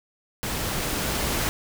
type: noise with level ramp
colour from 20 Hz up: pink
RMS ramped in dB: -29 to -25 dBFS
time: 0.43-1.49 s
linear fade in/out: 0 ms
effects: none